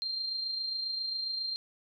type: tone with amplitude modulation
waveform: sine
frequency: 4177 Hz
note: C8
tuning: 4 cents flat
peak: -30 dBFS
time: 0.02-1.56 s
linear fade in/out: 0 ms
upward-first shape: sine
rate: 27.4 Hz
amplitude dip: 40%
effects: none